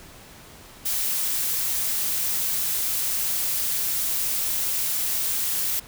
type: noise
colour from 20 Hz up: blue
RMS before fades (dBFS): -25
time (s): 0.85-5.8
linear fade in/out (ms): 10
effects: pink hiss -46 dBFS RMS until 5.87 s